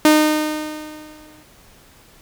sawtooth tone with exponential decay, 306.4 Hz, D#4, 27 cents flat, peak -4 dBFS, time 0.05-1.43 s, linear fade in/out 2 ms, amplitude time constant 300 ms, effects pink hiss -49 dBFS RMS until 2.21 s

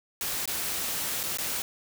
white noise with dropouts, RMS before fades -31 dBFS, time 0.21-1.62 s, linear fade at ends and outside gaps 1 ms, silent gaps 0.456-0.476 / 1.231-1.236 / 1.372-1.385 s, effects none

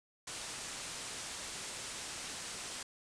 white low-pass noise, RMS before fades -44 dBFS, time 0.27-2.83 s, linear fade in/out 5 ms, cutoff 9300 Hz, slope 48 dB/octave, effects none

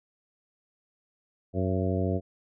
harmonic tone with a mistuned harmonic, 92.9 Hz, F#2, 7 cents sharp, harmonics 1 / 2 / 3 / 4 / 5 / 6 / 7, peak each -28 / -31 / -33 / -34 / -35 / -36 / -36 dBFS, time 1.53-2.21 s, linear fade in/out 50 ms, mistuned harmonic 7, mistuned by +46 cents, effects none

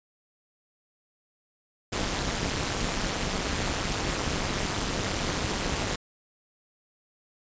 pink noise with amplitude modulation, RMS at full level -25 dBFS, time 1.92-5.96 s, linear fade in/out 10 ms, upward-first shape sine, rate 208 Hz, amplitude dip 90%, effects resampled to 16000 Hz

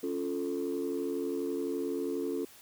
sine chord, Db augmented, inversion none, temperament equal, 277.2 / 349.2 / 440 Hz, Db4 / F4 / A4, 0 / 0 / 0 cents, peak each -34 dBFS, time 0.03-2.45 s, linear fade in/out 5 ms, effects tanh soft clip ceiling -25 dBFS + white hiss -55 dBFS RMS until 2.61 s

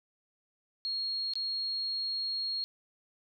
sine tone with dropouts, 4275 Hz, C8, 36 cents sharp, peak -31 dBFS, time 0.85-2.64 s, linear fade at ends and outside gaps 0 ms, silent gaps 1.336-1.355 s, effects none

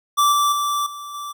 square tone with level steps, 1166 Hz, D6, 13 cents flat, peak -14 / -16 / -20 / -32 / -29 dBFS, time 0.17-1.33 s, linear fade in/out 20 ms, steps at 0.32 / 0.52 / 0.86 / 1.14 s, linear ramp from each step 5 ms, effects none

